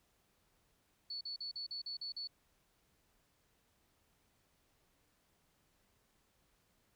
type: tone bursts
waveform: sine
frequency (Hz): 4437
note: C#8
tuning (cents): +1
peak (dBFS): -40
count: 8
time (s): 1.1-2.274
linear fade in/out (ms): 5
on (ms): 110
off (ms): 42
effects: pink hiss -75 dBFS RMS until 6.95 s